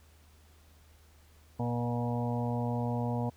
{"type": "harmonic tone with a mistuned harmonic", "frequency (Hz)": 120, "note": "B2", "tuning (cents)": -49, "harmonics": [1, 2, 4, 5, 6, 7, 8], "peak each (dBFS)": [-32, -34, -39, -42, -41, -42, -43], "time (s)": [1.59, 3.3], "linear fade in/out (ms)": 10, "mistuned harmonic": 5, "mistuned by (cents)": 16, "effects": ["added 77 Hz sine -58 dBFS peak until 3.36 s", "pink hiss -64 dBFS RMS until 3.36 s"]}